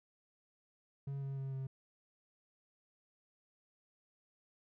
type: tone with pitch steps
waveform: triangle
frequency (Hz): 138.59 / 136.84 / 135.11 / 133.41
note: C#3 / C#3 / C#3 / C3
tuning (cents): 0 / -22 / -44 / +34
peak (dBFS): -36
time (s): 1.07-1.67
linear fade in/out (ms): 5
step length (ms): 150
effects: none